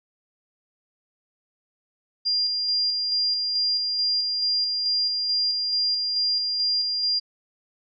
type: tone with tremolo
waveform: sine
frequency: 4800 Hz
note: D8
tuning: 37 cents sharp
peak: -20 dBFS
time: 2.25-7.2 s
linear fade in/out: 20 ms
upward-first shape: square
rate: 2.3 Hz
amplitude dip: 30%
effects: none